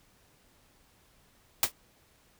white noise with exponential decay, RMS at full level -19 dBFS, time 1.63-1.72 s, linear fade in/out 2 ms, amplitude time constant 18 ms, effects pink hiss -64 dBFS RMS until 2.39 s

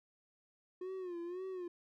triangle tone with vibrato, 359.6 Hz, F#4, 49 cents flat, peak -38 dBFS, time 0.81-1.68 s, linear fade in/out 5 ms, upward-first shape sine, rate 1.9 Hz, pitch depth 95 cents each way, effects none

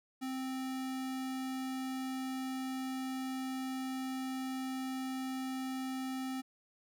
square tone, 261.6 Hz, C4, in tune, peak -37 dBFS, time 0.21-6.42 s, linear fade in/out 20 ms, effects none

